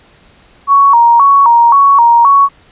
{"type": "tone with vibrato", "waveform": "sine", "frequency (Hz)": 1023, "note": "C6", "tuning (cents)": -39, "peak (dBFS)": -3, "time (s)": [0.67, 2.49], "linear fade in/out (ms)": 50, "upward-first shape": "square", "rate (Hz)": 1.9, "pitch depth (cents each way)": 150, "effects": ["pink hiss -45 dBFS RMS until 2.71 s", "resampled to 8000 Hz"]}